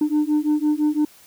sine beating tone pair, 298.1 / 304 Hz, D4 / D#4, +26 / -40 cents, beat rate 5.9 Hz, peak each -18 dBFS, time 0.01-1.05 s, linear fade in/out 5 ms, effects tanh soft clip ceiling -14 dBFS + white hiss -50 dBFS RMS until 1.26 s

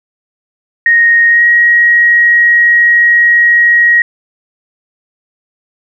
sine tone with pitch glide, 1864.7 to 1892.9 Hz, A#6 to A#6, 0 to +26 cents, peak -4 dBFS, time 0.86-4.02 s, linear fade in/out 2 ms, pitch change +26 cents, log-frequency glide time 1.29-1.44 s, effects none

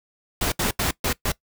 pink noise bursts at uneven times, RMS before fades -23 dBFS, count 5, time 0.41-0.52 / 0.59-0.71 / 0.79-0.91 / 1.04-1.13 / 1.25-1.32 s, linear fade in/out 5 ms, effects noise-tail reverb RT60 0.1 s tail -20 dB re dry

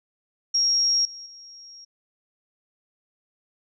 sine tone with level steps, 5590 Hz, F8, 1 cent sharp, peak -18 / -37 / -42 dBFS, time 0.54-1.85 s, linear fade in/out 10 ms, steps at 1.05 / 1.26 s, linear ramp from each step 2 ms, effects none

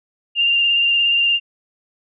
sine tone with vibrato, 2794 Hz, F7, in tune, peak -13 dBFS, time 0.35-1.4 s, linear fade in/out 50 ms, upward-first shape sine, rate 17 Hz, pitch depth 19 cents each way, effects none

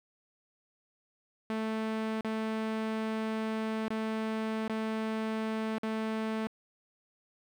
sawtooth tone with dropouts, 220 Hz, A3, in tune, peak -27 dBFS, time 1.5-6.47 s, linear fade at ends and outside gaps 0 ms, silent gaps 2.209-2.247 / 3.881-3.904 / 4.679-4.697 / 5.783-5.833 s, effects low-pass 3000 Hz 12 dB/octave + 10-bit

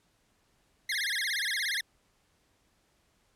25% pulse tone with vibrato, 1864.7 Hz, A#6, in tune, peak -25 dBFS, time 0.89-1.81 s, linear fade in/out 5 ms, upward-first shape sine, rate 17 Hz, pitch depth 250 cents each way, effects pink hiss -70 dBFS RMS until 3.35 s + low-pass 11000 Hz 12 dB/octave

